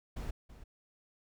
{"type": "noise with echo", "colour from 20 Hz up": "brown", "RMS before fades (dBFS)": -38, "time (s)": [0.16, 0.31], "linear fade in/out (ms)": 10, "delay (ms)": 330, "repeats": 1, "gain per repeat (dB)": -13, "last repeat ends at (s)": 0.64, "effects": []}